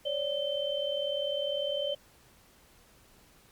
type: tone cluster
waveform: sine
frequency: 545 / 585 / 3091 Hz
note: C#5 / D5 / G7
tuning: -29 / -7 / -25 cents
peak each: -34 / -32 / -34 dBFS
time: 0.05-1.95 s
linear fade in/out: 10 ms
effects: pink hiss -60 dBFS RMS until 3.51 s + MP3 96 kbps